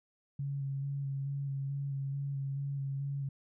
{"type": "tone with vibrato", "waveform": "sine", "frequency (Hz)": 138.59, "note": "C#3", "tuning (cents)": 0, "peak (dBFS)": -33, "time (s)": [0.39, 3.29], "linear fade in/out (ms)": 5, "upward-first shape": "square", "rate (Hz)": 2.3, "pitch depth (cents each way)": 17, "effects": []}